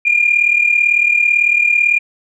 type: tone pair together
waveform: sine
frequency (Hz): 2402 / 2440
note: D7 / D#7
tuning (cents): +38 / -34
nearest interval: unison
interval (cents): 28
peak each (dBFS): -11 / -14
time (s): 0.05-1.99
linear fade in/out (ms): 10
effects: tanh soft clip ceiling -2 dBFS